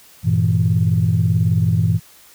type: chord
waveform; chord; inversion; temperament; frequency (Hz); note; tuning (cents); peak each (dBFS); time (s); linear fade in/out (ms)
sine; E diminished; first; equal with one note detuned; 98 / 116.54 / 163.2; G2 / Bb2 / E3; 0 / 0 / -17; -17; 0.23-2; 50
effects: tanh soft clip ceiling -5 dBFS + white hiss -47 dBFS RMS until 2.34 s